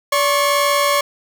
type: tone pair together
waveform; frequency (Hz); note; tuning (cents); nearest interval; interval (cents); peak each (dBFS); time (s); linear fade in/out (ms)
sawtooth; 574.7 / 1088; D5 / C#6; -38 / -33; major seventh; 1105; -13; 0.12-1.01; 5
effects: none